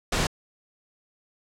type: noise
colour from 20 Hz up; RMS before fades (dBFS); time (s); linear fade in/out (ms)
pink; -24; 0.12-0.27; 5
effects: low-pass 8000 Hz 12 dB/octave